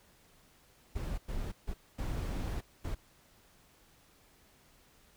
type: noise bursts at uneven times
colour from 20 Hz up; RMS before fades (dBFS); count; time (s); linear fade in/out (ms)
brown; -36; 5; 0.95-1.18 / 1.28-1.52 / 1.67-1.74 / 1.98-2.61 / 2.84-2.95; 10
effects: pink hiss -64 dBFS RMS until 5.16 s